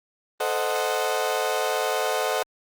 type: chord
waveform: 30% pulse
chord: A diminished seventh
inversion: none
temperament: equal with one note detuned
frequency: 440 / 520.2 / 622.3 / 740 Hz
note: A4 / C5 / Eb5 / Gb5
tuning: 0 / -10 / 0 / 0 cents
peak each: -26 dBFS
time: 0.4-2.43 s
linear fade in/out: 5 ms
effects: Opus 32 kbps